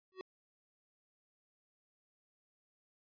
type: tone with exponential growth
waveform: square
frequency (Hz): 375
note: F#4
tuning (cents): +23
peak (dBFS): -39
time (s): 0.12-0.21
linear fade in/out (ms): 0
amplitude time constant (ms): 19
effects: resampled to 11025 Hz